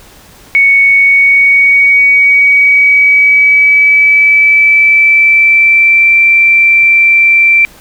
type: tone with pitch glide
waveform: sine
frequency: 2223 to 2346 Hz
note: C#7 to D7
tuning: +4 to -2 cents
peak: -3 dBFS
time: 0.55-7.65 s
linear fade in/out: 0 ms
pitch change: +94 cents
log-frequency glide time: 0.88-6.19 s
effects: pink hiss -38 dBFS RMS until 7.8 s